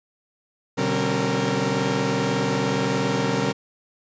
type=tone cluster; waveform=sawtooth; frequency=124.6 / 145.6 / 191.6 / 269.6 / 462.5 Hz; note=B2 / D3 / G3 / C#4 / A#4; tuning=+16 / -15 / -39 / -48 / -14 cents; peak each=-25 / -25 / -23 / -23 / -22 dBFS; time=0.77-3.53 s; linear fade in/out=20 ms; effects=resampled to 16000 Hz